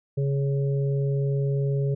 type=harmonic tone; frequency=138.7 Hz; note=C#3; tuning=1 cent sharp; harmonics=1 / 3 / 4; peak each=-22 / -30 / -37 dBFS; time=0.17-1.95 s; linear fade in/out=10 ms; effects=none